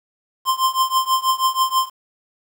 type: tone with tremolo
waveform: square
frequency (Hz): 1046.5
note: C6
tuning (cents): 0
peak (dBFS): -13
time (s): 0.45-1.9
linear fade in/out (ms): 50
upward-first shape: triangle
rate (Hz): 6.2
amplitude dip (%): 95
effects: 8-bit